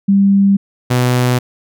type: tone pair in turn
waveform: sine / sawtooth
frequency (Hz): 197.7 / 124.54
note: G3 / B2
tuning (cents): +15 / +15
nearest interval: minor sixth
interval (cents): 800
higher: first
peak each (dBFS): -7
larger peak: neither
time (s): 0.08-0.57 / 0.9-1.39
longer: neither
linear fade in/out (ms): 10
effects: none